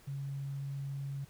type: tone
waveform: sine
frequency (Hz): 138.59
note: C#3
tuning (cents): 0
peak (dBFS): -36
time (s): 0.07-1.25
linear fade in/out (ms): 10
effects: pink hiss -61 dBFS RMS until 1.29 s